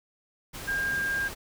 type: tone in noise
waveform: sine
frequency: 1607 Hz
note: G6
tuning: 43 cents sharp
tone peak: -26 dBFS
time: 0.67-1.29 s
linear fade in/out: 20 ms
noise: pink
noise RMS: -39 dBFS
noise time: 0.53-1.35 s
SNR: +10 dB
effects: none